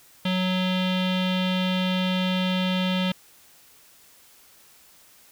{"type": "tone with low-pass filter", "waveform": "square", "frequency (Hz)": 184.7, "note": "F#3", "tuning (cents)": -3, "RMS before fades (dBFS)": -24, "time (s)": [0.25, 3.12], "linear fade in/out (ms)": 5, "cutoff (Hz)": 3300, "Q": 5.6, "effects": ["white hiss -54 dBFS RMS until 5.31 s"]}